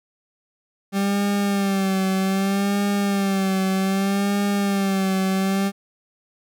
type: tone with vibrato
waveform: 40% pulse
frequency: 196 Hz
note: G3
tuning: in tune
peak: -18 dBFS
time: 0.92-5.72 s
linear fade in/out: 50 ms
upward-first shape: sine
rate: 0.64 Hz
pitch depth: 52 cents each way
effects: none